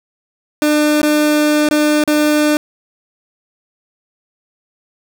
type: tone with dropouts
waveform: 30% pulse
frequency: 300.2 Hz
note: D4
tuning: 38 cents sharp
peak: -8 dBFS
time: 0.62-2.57 s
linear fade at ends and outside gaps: 1 ms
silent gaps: 1.017-1.03 / 1.688-1.71 / 2.039-2.076 s
effects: none